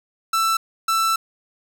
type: tone bursts at uneven times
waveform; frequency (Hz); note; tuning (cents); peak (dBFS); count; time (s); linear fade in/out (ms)
45% pulse; 1330; E6; +15; -17; 2; 0.33-0.57 / 0.88-1.16; 5
effects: none